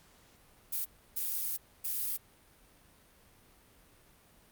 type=noise bursts at uneven times; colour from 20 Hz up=violet; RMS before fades=-34 dBFS; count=3; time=0.72-0.85 / 1.16-1.57 / 1.84-2.17 s; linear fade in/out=10 ms; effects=pink hiss -62 dBFS RMS until 4.51 s + Opus 48 kbps

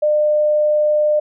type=tone; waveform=sine; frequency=602 Hz; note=D5; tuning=43 cents sharp; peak=-12 dBFS; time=0.02-1.2 s; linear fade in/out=10 ms; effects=none

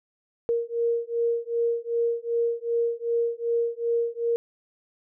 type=beating tone pair; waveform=sine; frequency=466.2 / 468.8 Hz; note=A#4 / A#4; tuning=0 / +10 cents; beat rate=2.6 Hz; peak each=-26 dBFS; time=0.49-4.36 s; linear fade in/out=0 ms; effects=none

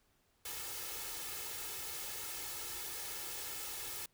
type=noise with comb filter; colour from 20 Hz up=white; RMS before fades=-43 dBFS; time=0.45-4.06 s; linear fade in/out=5 ms; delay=2.3 ms; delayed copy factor=+0.7; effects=pink hiss -74 dBFS RMS until 4.13 s

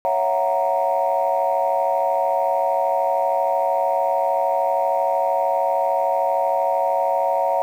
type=chord; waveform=sine; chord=F# dominant seventh; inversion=second; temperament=equal with one note detuned; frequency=554.4 / 666.9 / 740 / 932.3 Hz; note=C#5 / E5 / F#5 / A#5; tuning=0 / +20 / 0 / 0 cents; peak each=-22 dBFS; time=0.05-7.62 s; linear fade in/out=0 ms; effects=tanh soft clip ceiling -9 dBFS + 8-bit

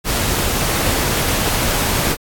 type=noise; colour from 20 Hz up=pink; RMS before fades=-18 dBFS; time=0.04-2.17 s; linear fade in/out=50 ms; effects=AAC 64 kbps

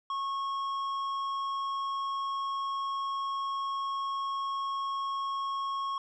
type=tone with tanh clipping; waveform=triangle; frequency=1095 Hz; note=C#6; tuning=22 cents flat; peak=-32 dBFS; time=0.1-5.98 s; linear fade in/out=2 ms; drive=12 dB; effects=none

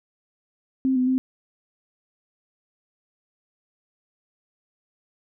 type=tone with pitch steps; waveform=sine; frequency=263.1 / 253.5 / 259.4 Hz; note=C4 / B3 / C4; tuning=+10 / +45 / -15 cents; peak=-18 dBFS; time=0.85-1.18 s; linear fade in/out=0 ms; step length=110 ms; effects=none

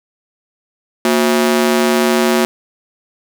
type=ring-modulated tone; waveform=sawtooth; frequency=298 Hz; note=D4; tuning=25 cents sharp; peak=-4 dBFS; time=1.05-2.45 s; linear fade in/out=0 ms; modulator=66.7 Hz; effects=none

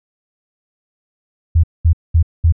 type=tone bursts; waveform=sine; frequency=82.41 Hz; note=E2; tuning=in tune; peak=-7 dBFS; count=4; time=1.55-2.524 s; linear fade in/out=10 ms; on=86 ms; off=210 ms; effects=none

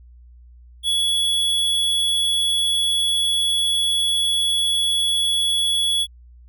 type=tone; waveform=square; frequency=3378 Hz; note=G#7; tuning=29 cents sharp; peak=-18 dBFS; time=0.83-6.07 s; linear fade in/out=50 ms; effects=added 60 Hz sine -43 dBFS peak until 6.48 s

